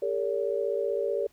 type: tone cluster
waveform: sine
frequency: 402.1 / 457.7 / 568 Hz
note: G4 / A#4 / C#5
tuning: +44 / -32 / +42 cents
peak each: -30 dBFS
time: 0.02-1.27 s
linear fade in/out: 5 ms
effects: pink hiss -64 dBFS RMS until 1.32 s